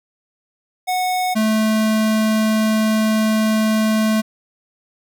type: tone pair in turn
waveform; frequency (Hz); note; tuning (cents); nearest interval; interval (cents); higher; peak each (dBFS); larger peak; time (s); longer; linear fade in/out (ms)
square; 735 / 217.8; F#5 / A3; -12 / -17; octave + major sixth; 2105; first; -18 / -15; second; 0.87-1.35 / 1.35-4.22; second; 20
effects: none

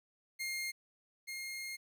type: tone pair in turn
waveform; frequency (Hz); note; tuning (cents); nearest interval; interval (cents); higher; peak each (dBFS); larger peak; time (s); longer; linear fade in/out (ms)
sawtooth; 2126 / 2134; C7 / C7; +27 / +34; unison; 7; second; -33 / -37; first; 0.39-0.72 / 1.27-1.77; second; 20
effects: 12-bit

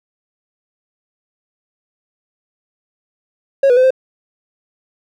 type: tone with pitch steps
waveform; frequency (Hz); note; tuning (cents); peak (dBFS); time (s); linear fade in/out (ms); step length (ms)
triangle; 548 / 488.9 / 512 / 522; C#5 / B4 / C5 / C5; -20 / -18 / -38 / -4; -5; 3.63-3.906; 5; 69
effects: tanh soft clip ceiling -1 dBFS

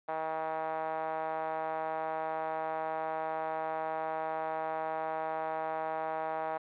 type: tone with band-pass filter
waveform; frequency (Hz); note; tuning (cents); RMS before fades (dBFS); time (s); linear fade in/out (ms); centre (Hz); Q
5% pulse; 159; D#3; +38; -35; 0.08-6.58; 10; 730; 2.9
effects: resampled to 8000 Hz + 10-bit

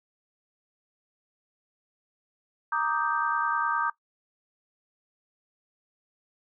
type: chord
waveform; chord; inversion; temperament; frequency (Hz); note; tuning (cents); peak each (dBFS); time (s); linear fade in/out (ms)
sine; Eb major seventh; second; equal; 932.3 / 1174.7 / 1244.5 / 1568; Bb5 / D6 / Eb6 / G6; 0 / 0 / 0 / 0; -30; 2.72-3.9; 5
effects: noise-tail reverb RT60 0.1 s tail -18 dB re dry

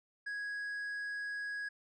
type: tone with hard clipping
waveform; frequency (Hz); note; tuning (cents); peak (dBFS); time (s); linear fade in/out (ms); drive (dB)
triangle; 1660; G#6; -1; -38; 0.26-1.69; 10; 6
effects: resampled to 24000 Hz

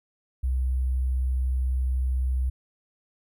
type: tone with sample-and-hold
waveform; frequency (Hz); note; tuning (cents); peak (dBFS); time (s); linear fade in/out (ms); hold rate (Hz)
sine; 64; C2; -38; -22; 0.43-2.5; 10; 11025
effects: none

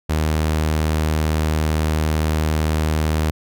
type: tone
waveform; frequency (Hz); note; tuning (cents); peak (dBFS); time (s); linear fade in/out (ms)
sawtooth; 77.78; D#2; 0; -13; 0.09-3.31; 10
effects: none

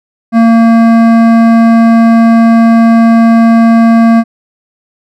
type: tone with hard clipping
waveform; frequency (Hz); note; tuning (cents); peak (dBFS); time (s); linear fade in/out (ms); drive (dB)
triangle; 228.8; A#3; -32; -4; 0.32-4.24; 50; 17
effects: none

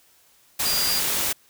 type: tone in noise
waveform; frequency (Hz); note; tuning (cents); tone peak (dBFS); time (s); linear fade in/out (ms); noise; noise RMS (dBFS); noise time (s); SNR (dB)
sine; 4791; D8; +34; -24; 0.65-1; 10; white; -24; 0.59-1.33; -3
effects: white hiss -58 dBFS RMS until 1.49 s

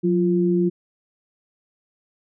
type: tone pair together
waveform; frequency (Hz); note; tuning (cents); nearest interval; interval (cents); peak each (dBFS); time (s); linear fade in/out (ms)
sine; 180.8 / 347.3; F#3 / F4; -40 / -10; major seventh; 1130; -19; 0.03-0.7; 20
effects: none

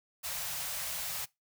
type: band-stop noise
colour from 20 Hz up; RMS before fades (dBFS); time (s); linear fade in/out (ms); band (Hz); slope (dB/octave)
white; -37; 0.23-1.26; 20; 180 to 510; 48
effects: noise-tail reverb RT60 0.2 s tail -22 dB re dry

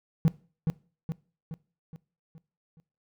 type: tone with echo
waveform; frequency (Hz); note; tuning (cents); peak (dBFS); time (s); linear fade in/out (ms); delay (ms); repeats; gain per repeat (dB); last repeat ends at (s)
triangle; 161; E3; -41; -14; 0.25-0.28; 0; 420; 6; -6; 2.8
effects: noise-tail reverb RT60 0.4 s tail -22 dB re dry + tanh soft clip ceiling -12 dBFS

